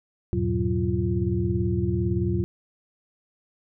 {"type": "tone cluster", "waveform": "sine", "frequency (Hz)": [81.1, 102.3, 120.2, 185.3, 346.9], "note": ["E2", "G#2", "B2", "F#3", "F4"], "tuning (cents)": [-28, -26, -46, 3, -12], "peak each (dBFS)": -28, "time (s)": [0.33, 2.44], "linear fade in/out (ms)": 0, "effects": []}